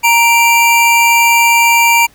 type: tone pair together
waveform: square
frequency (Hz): 932.2 / 2349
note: A#5 / D7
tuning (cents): 0 / 0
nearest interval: octave + major third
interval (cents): 1600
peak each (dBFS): -10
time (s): 0.03-2.07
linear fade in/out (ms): 20
effects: pink hiss -47 dBFS RMS until 2.14 s